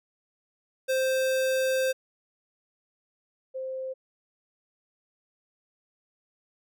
square / sine tone pair in turn, 523.3 / 523.3 Hz, C5 / C5, 0 / 0 cents, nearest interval unison, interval 0 cents, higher neither, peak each -24 / -31 dBFS, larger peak first, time 0.88-1.93 / 3.54-3.94 s, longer first, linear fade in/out 20 ms, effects none

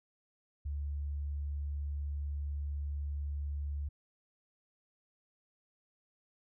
sine tone, 72.1 Hz, D2, 31 cents flat, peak -34 dBFS, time 0.65-3.89 s, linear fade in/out 10 ms, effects none

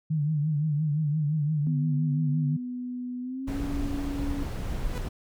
sine tone with vibrato, 151.1 Hz, D3, 50 cents sharp, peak -23 dBFS, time 0.1-2.57 s, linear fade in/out 10 ms, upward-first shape triangle, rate 5.8 Hz, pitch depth 99 cents each way
sine tone with pitch glide, 248.2 to 281.8 Hz, B3 to C#4, +9 to +29 cents, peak -31 dBFS, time 1.67-4.43 s, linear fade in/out 0 ms, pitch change +220 cents, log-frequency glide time 3.21-3.6 s
brown noise, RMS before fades -31 dBFS, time 3.47-5.09 s, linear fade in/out 10 ms
sawtooth tone with exponential growth, 493.9 Hz, B4, in tune, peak -29 dBFS, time 4.83-4.98 s, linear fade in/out 1 ms, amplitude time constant 31 ms
effects none

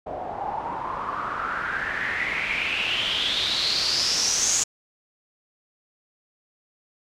white noise with low-pass filter sweep, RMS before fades -26 dBFS, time 0.06-4.64 s, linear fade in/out 10 ms, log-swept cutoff 670 to 6900 Hz, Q 6.6, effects none

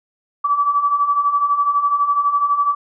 sine beating tone pair, 1143 / 1155 Hz, D6 / D6, -47 / -29 cents, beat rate 12 Hz, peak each -21 / -15 dBFS, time 0.44-2.75 s, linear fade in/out 10 ms, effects none

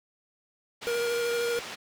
white band-pass noise, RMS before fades -40 dBFS, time 0.81-1.76 s, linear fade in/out 20 ms, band 140 to 3900 Hz, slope 12 dB/octave
square tone with vibrato, 472.8 Hz, A#4, 24 cents sharp, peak -27 dBFS, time 0.87-1.59 s, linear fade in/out 0 ms, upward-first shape sine, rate 13 Hz, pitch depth 14 cents each way
effects none

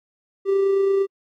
triangle tone with amplitude modulation, 392 Hz, G4, in tune, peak -12 dBFS, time 0.45-1.07 s, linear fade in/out 50 ms, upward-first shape sine, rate 28.8 Hz, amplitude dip 35%, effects tanh soft clip ceiling -9 dBFS + AAC 64 kbps

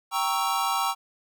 square chord, G diminished seventh, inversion none, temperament equal, 784 / 932.3 / 1108.7 / 1318.5 Hz, G5 / Bb5 / Db6 / Fb6, 0 / 0 / 0 / 0 cents, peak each -30 dBFS, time 0.11-0.95 s, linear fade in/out 50 ms, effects none

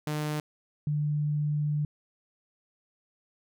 sawtooth / sine tone pair in turn, 151.1 / 148.68 Hz, D3 / D3, +50 / +22 cents, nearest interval unison, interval 28 cents, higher first, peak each -25 dBFS, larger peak neither, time 0.07-0.4 / 0.87-1.85 s, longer second, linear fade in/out 2 ms, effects none

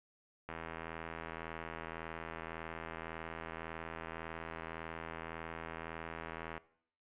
click train, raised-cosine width 0.5 ms, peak -27 dBFS, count 499, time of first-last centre 0.49-6.578 s, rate 81.8 Hz, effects noise-tail reverb RT60 0.6 s tail -19 dB re dry + resampled to 8000 Hz

